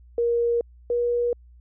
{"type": "tone pair in turn", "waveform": "sine", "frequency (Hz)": [471.7, 479.7], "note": ["A#4", "A#4"], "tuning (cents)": [20, 50], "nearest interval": "unison", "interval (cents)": 30, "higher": "second", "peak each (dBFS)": [-19, -20], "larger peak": "first", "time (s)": [[0.18, 0.61], [0.9, 1.33]], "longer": "neither", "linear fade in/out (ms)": 2, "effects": ["added 60 Hz sine -47 dBFS peak until 1.6 s"]}